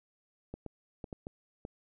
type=clicks; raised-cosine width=2 ms; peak=-27 dBFS; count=6; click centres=0.54 / 0.663 / 1.042 / 1.128 / 1.269 / 1.651 s; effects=none